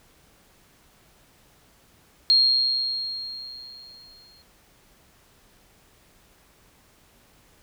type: tone with exponential decay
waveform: sine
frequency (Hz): 4243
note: C8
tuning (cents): +23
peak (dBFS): -13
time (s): 2.3-4.42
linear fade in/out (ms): 0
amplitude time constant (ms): 460
effects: pink hiss -58 dBFS RMS until 7.62 s